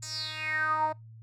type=tone with band-pass filter sweep; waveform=10% pulse; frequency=311.1 Hz; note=D#4; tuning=in tune; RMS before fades=-31 dBFS; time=0.02-0.93 s; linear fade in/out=10 ms; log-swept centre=7000 to 730 Hz; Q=7.6; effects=noise-tail reverb RT60 0.2 s tail -25 dB re dry + added 112 Hz sine -46 dBFS peak until 1.22 s